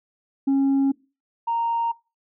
sine tone pair in turn, 273.4 / 928.1 Hz, C#4 / A#5, -24 / -8 cents, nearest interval octave + major sixth, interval 2116 cents, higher second, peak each -14 / -20 dBFS, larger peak first, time 0.47-0.92 / 1.47-1.92 s, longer neither, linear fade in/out 10 ms, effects noise-tail reverb RT60 0.3 s tail -23 dB re dry + tanh soft clip ceiling -16 dBFS

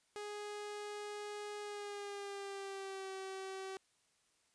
sawtooth tone with pitch glide, 415.3 to 383 Hz, G#4 to G4, 0 to -40 cents, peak -39 dBFS, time 0.16-3.77 s, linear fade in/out 0 ms, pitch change -140 cents, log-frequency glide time 1.61-3.11 s, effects white hiss -75 dBFS RMS until 4.54 s + resampled to 22050 Hz

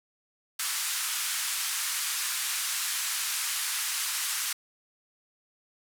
white band-pass noise, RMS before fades -31 dBFS, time 0.59-4.53 s, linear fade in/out 5 ms, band 1100 to 12000 Hz, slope 24 dB/octave, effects none

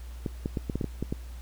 clicks, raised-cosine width 3 ms, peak -16 dBFS, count 9, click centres 0.262 / 0.459 / 0.572 / 0.698 / 0.756 / 0.812 / 0.843 / 1.026 / 1.125 s, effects added 60 Hz sine -38 dBFS peak until 1.41 s + pink hiss -54 dBFS RMS until 1.41 s

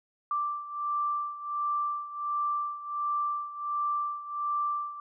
sine beating tone pair, 1174.7 / 1176.1 Hz, D6 / D6, 0 / +2 cents, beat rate 1.4 Hz, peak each -30 / -34 dBFS, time 0.31-5 s, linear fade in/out 2 ms, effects none

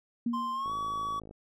sine tone with exponential decay, 236 Hz, A#3, 22 cents sharp, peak -25 dBFS, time 0.26-0.77 s, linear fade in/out 5 ms, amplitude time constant 110 ms
triangle tone with pitch glide, 1046.5 to 1134.6 Hz, C6 to C#6, 0 to +40 cents, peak -29 dBFS, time 0.33-1.2 s, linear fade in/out 10 ms, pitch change +140 cents, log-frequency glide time 0.53-0.73 s
click train, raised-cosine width 2 ms, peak -34 dBFS, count 36, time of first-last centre 0.66-1.311 s, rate 53.8 Hz
effects none

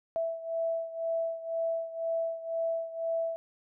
sine beating tone pair, 659.3 / 661.3 Hz, E5 / E5, 0 / +5 cents, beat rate 2 Hz, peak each -31 / -35 dBFS, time 0.16-3.36 s, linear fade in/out 0 ms, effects none

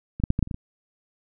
clicks, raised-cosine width 5 ms, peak -20 / -7 / -7 / -11 / -7 / -25 / -16 / -21 dBFS, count 8, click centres 0.2 / 0.238 / 0.304 / 0.391 / 0.427 / 0.474 / 0.512 / 0.544 s, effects none

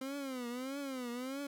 30% pulse tone with vibrato, 260 Hz, C4, 11 cents flat, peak -36 dBFS, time 0.01-1.47 s, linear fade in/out 5 ms, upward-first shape triangle, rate 1.6 Hz, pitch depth 170 cents each way, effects none

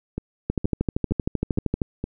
two click trains, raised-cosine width 3 ms, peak -14 / -9 dBFS, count 5 / 18, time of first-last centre 0.18-2.04 / 0.5-1.818 s, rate 2.15 / 12.9 Hz, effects none

